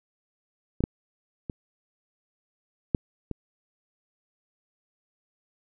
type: clicks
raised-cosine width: 3 ms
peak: -15 / -8 / -19 / -8 / -18 dBFS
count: 5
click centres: 0.806 / 0.839 / 1.498 / 2.948 / 3.313 s
effects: none